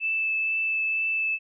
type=tone with vibrato; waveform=sine; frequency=2631 Hz; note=E7; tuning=4 cents flat; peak=-23 dBFS; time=0-1.39 s; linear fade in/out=50 ms; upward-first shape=triangle; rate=2.1 Hz; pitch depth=9 cents each way; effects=none